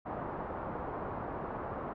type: low-pass noise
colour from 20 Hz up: white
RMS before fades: -39 dBFS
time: 0.05-1.94 s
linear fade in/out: 20 ms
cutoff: 1100 Hz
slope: 24 dB/octave
effects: none